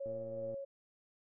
sine tone with tremolo, 552 Hz, C#5, 7 cents flat, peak -37 dBFS, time 0-0.65 s, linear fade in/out 10 ms, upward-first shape triangle, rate 2.7 Hz, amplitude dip 40%
click train, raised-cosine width 2 ms, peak -38 dBFS, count 56, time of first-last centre 0.06-0.542 s, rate 114 Hz
effects none

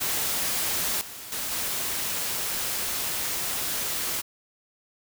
white noise with level steps, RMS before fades -27 / -40 / -31 / -29 dBFS, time 0-4.22 s, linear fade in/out 20 ms, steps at 1.01 / 1.32 / 1.51 s, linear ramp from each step 2 ms, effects none

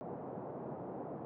white band-pass noise, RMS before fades -44 dBFS, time 0.01-1.25 s, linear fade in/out 0 ms, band 120 to 730 Hz, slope 24 dB/octave, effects none

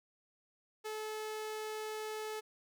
sawtooth tone, 431.9 Hz, A4, 32 cents flat, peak -35 dBFS, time 0.84-2.41 s, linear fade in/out 20 ms, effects none

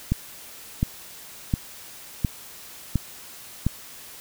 click train, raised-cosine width 5 ms, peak -8 dBFS, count 6, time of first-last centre 0.12-3.666 s, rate 1.41 Hz, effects white hiss -43 dBFS RMS until 4.2 s

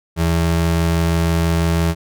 square ring-modulated tone, 123.47 Hz, B2, in tune, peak -12 dBFS, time 0.16-1.95 s, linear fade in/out 50 ms, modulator 43 Hz, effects none

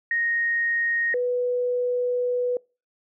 sine tone pair in turn, 1864.7 / 492.9 Hz, A#6 / B4, 0 / -3 cents, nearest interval octave + major seventh, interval 2303 cents, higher first, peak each -21 dBFS, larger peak neither, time 0.11-1.14 / 1.14-2.57 s, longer second, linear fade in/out 2 ms, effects noise-tail reverb RT60 0.3 s tail -25 dB re dry

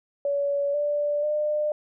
sine tone with pitch steps, 567 / 586 / 601 Hz, C#5 / D5 / D5, +39 / -4 / +40 cents, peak -22 dBFS, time 0.25-1.72 s, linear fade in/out 2 ms, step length 490 ms, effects none

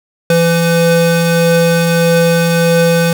square tone pair together, 167.8 / 505 Hz, E3 / B4, +31 / +39 cents, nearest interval octave + perfect fifth, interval 1908 cents, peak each -12 dBFS, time 0.3-3.13 s, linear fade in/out 2 ms, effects none

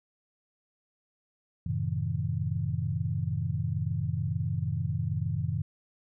sine chord, F# diminished seventh, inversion none, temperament just, 92.5 / 111 / 133.2 / 159.84 Hz, F#2 / A2 / C3 / Eb3, 0 / +16 / +31 / +47 cents, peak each -33 dBFS, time 1.66-5.62 s, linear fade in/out 5 ms, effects none

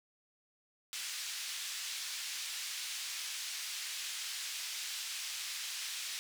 white band-pass noise, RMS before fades -41 dBFS, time 0.93-6.19 s, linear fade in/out 0 ms, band 2200 to 6200 Hz, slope 12 dB/octave, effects none

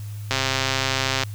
click train, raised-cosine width 0.2 ms, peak -4 dBFS, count 124, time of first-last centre 0.31-1.235 s, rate 133 Hz, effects added 104 Hz sine -30 dBFS peak until 1.34 s + white hiss -48 dBFS RMS until 1.34 s

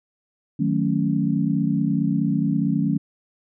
sine chord, D# half-diminished seventh, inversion none, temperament equal, 155.56 / 185 / 220 / 277.2 Hz, D#3 / F#3 / A3 / C#4, 0 / 0 / 0 / 0 cents, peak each -24 dBFS, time 0.59-2.98 s, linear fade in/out 10 ms, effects none

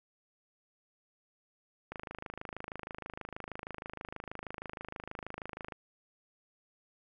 click train, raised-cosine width 0.5 ms, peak -25 dBFS, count 101, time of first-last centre 1.92-5.722 s, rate 26.3 Hz, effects none

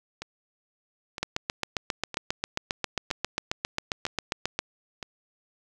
two click trains, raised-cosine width 0.2 ms, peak -9 / -18 dBFS, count 26 / 6, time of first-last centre 1.23-4.59 / 0.22-5.028 s, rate 7.44 / 1.04 Hz, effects none

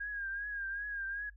sine tone with vibrato, 1625 Hz, G#6, 38 cents flat, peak -36 dBFS, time 0-1.3 s, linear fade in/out 10 ms, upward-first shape triangle, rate 2.6 Hz, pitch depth 68 cents each way, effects noise-tail reverb RT60 0.1 s tail -17 dB re dry + added 50 Hz sine -53 dBFS peak until 1.36 s

